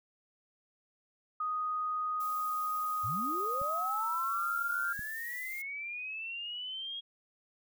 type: tone with pitch glide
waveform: sine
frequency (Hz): 1244.5 to 1396.9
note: D#6 to F6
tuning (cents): 0 to 0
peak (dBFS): -31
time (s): 1.4-4.93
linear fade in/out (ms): 5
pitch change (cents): +200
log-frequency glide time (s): 3.58-4.57
type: noise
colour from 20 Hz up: violet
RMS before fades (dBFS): -47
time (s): 2.2-5.62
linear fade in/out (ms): 5
type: linear sweep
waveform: sine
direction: up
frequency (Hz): 82.41 to 3293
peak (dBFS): -37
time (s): 3.03-7.01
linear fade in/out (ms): 20
type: clicks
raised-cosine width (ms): 5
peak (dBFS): -34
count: 2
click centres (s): 3.616 / 4.993
effects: none